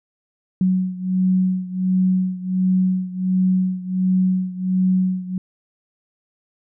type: beating tone pair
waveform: sine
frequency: 185 / 186.4 Hz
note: F#3 / F#3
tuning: 0 / +13 cents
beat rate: 1.4 Hz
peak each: -18 / -21 dBFS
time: 0.61-5.38 s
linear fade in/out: 2 ms
effects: none